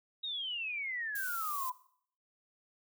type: exponential sweep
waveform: sine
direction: down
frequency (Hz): 3820 to 987.8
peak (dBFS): -35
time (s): 0.23-1.72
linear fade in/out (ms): 10
type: noise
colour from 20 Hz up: violet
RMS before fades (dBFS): -41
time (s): 1.15-1.7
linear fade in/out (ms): 5
effects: noise-tail reverb RT60 0.6 s tail -18 dB re dry